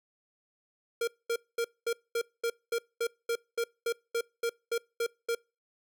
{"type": "tone bursts", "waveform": "square", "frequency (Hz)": 466.2, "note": "A#4", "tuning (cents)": 0, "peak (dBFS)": -28, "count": 16, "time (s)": [1.01, 5.35], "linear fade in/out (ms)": 5, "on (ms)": 65, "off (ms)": 220, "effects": ["noise-tail reverb RT60 0.3 s tail -26 dB re dry"]}